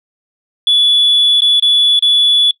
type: tone with dropouts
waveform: sine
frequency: 3430 Hz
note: A7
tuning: 45 cents flat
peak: -6 dBFS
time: 0.67-2.51 s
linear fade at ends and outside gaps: 2 ms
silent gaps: 1.406-1.419 / 1.598-1.624 / 1.992-2.024 s
effects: noise-tail reverb RT60 0.1 s tail -20 dB re dry + tanh soft clip ceiling -4 dBFS